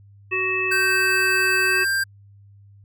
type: harmonic tone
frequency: 374.1 Hz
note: F#4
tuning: 19 cents sharp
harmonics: 1 / 3 / 5 / 7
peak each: -27 / -31 / -28 / -22 dBFS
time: 0.31-1.85 s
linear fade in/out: 20 ms
type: tone with pitch glide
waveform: square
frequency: 1555 to 1584.9 Hz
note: G6 to G6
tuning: -14 to +19 cents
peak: -20 dBFS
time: 0.71-2.04 s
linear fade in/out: 10 ms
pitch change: +33 cents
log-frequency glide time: 1.64-1.85 s
effects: added 100 Hz sine -46 dBFS peak until 2.84 s